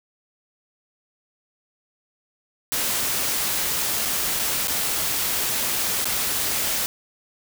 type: noise with dropouts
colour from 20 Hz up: white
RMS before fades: -24 dBFS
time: 2.72-6.86 s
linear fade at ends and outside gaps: 0 ms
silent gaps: 4.052-4.056 / 4.392-4.396 / 4.673-4.681 / 6.044-6.055 s
effects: none